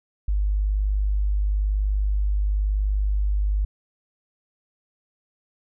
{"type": "tone", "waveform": "sine", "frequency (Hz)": 50.5, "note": "G#1", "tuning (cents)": -48, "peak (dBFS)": -19, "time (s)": [0.28, 3.65], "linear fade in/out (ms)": 5, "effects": []}